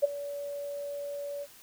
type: tone with ADSR envelope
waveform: sine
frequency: 572 Hz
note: D5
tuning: 46 cents flat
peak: -17 dBFS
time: 0.02-1.47 s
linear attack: 22 ms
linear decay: 17 ms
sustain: -17 dB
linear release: 50 ms
effects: white hiss -54 dBFS RMS until 1.62 s